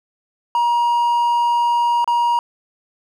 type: tone with dropouts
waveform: triangle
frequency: 950 Hz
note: A#5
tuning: 33 cents sharp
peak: -12 dBFS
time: 0.55-2.39 s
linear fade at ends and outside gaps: 1 ms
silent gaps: 2.044-2.076 s
effects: none